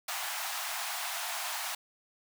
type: high-pass noise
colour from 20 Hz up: pink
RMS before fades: -36 dBFS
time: 0.08-1.75 s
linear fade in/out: 5 ms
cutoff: 660 Hz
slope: 96 dB/octave
effects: none